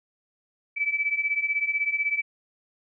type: beating tone pair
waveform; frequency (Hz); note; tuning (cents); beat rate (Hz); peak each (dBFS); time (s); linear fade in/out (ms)
sine; 2294 / 2310; D7 / D7; -41 / -29; 16; -28 / -25; 0.76-2.22; 20
effects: none